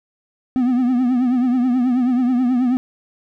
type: tone with vibrato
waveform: triangle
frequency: 250 Hz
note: B3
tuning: 21 cents sharp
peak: -12 dBFS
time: 0.56-2.77 s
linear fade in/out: 0 ms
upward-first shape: triangle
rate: 9.3 Hz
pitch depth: 96 cents each way
effects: none